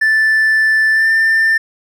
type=tone with pitch glide; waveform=triangle; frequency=1760 to 1789.7 Hz; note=A6 to A6; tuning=0 to +29 cents; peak=-7 dBFS; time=0.01-1.58 s; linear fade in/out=10 ms; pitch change=+29 cents; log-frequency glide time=0.92-1.09 s; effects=tanh soft clip ceiling -3 dBFS